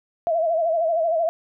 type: tone with vibrato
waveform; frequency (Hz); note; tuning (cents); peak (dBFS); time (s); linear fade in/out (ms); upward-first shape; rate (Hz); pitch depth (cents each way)
sine; 659.3; E5; 0; -18; 0.27-1.29; 0; sine; 13; 81
effects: none